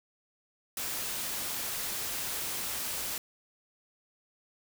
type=noise; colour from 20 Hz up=white; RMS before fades=-35 dBFS; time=0.77-3.18 s; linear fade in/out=2 ms; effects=none